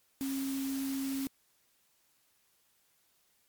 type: tone in noise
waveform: sine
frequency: 270.8 Hz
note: C#4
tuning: 40 cents flat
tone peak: -32 dBFS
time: 0.21-1.27 s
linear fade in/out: 0 ms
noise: white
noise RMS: -44 dBFS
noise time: 0.21-1.27 s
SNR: +9 dB
effects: white hiss -71 dBFS RMS until 3.48 s + MP3 96 kbps